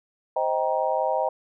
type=chord; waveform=sine; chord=C minor seventh; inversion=none; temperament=just; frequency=523.3 / 627.9 / 784.9 / 941.9 Hz; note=C5 / Eb5 / G5 / Bb5; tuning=0 / +16 / +2 / +18 cents; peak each=-27 / -26 / -27 / -28 dBFS; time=0.36-1.29 s; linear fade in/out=5 ms; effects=none